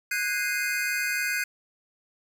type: chord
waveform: square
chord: Ab dominant seventh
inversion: third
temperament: equal with one note detuned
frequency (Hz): 1480 / 1623.3 / 2093 / 2489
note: Gb6 / Ab6 / C7 / Eb7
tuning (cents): 0 / -40 / 0 / 0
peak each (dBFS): -32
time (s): 0.11-1.44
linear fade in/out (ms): 5
effects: none